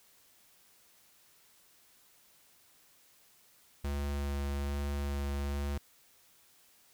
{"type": "tone with vibrato", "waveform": "square", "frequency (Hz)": 70.8, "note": "C#2", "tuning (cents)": 37, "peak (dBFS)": -33, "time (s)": [3.84, 5.78], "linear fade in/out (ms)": 5, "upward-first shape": "sine", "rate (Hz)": 1.2, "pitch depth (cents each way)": 11, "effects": ["white hiss -64 dBFS RMS until 6.93 s"]}